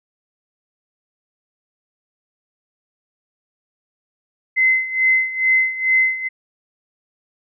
sine tone with tremolo, 2054 Hz, C7, 33 cents flat, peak -11 dBFS, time 4.56-6.29 s, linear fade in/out 20 ms, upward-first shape sine, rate 2.3 Hz, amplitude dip 80%, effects none

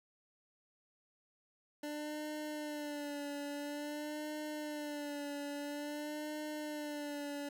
25% pulse tone with vibrato, 295.1 Hz, D4, 8 cents sharp, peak -36 dBFS, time 1.83-7.49 s, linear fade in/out 5 ms, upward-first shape sine, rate 0.49 Hz, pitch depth 48 cents each way, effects none

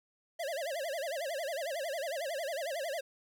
square tone with vibrato, 606 Hz, D#5, 46 cents flat, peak -35 dBFS, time 0.39-3.01 s, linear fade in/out 10 ms, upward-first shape sine, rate 11 Hz, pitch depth 230 cents each way, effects none

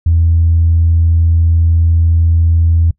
sine tone, 83 Hz, E2, 12 cents sharp, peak -6 dBFS, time 0.06-2.91 s, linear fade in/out 5 ms, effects noise-tail reverb RT60 0.1 s tail -23 dB re dry + tanh soft clip ceiling -2 dBFS

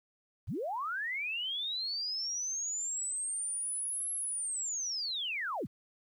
sine linear two-way sweep, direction up then down, 51.7 to 11175 to 51.7 Hz, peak -33 dBFS, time 0.47-5.67 s, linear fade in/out 20 ms, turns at 4.13 s, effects 11-bit

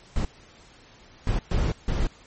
brown noise bursts at uneven times, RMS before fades -23 dBFS, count 4, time 0.16-0.25 / 1.27-1.39 / 1.51-1.72 / 1.88-2.07 s, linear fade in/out 2 ms, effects pink hiss -52 dBFS RMS until 2.26 s + MP3 32 kbps

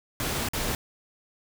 pink noise with dropouts, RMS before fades -29 dBFS, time 0.2-0.75 s, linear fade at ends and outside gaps 1 ms, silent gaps 0.487-0.534 s, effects none

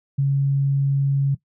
sine tone, 138.59 Hz, C#3, in tune, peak -16 dBFS, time 0.18-1.35 s, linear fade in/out 10 ms, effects noise-tail reverb RT60 0.1 s tail -17 dB re dry

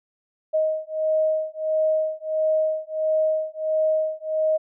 sine beating tone pair, 626 / 627.5 Hz, D#5 / D#5, +10 / +15 cents, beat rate 1.5 Hz, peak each -23 dBFS, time 0.53-4.58 s, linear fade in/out 20 ms, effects none

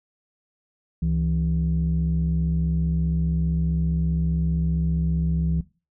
sine tone pair together, 69.08 / 164.3 Hz, C#2 / E3, -5 / -5 cents, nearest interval octave + minor third, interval 1500 cents, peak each -23 / -21 dBFS, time 1.02-5.61 s, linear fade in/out 5 ms, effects noise-tail reverb RT60 0.3 s tail -18 dB re dry + tanh soft clip ceiling -15 dBFS

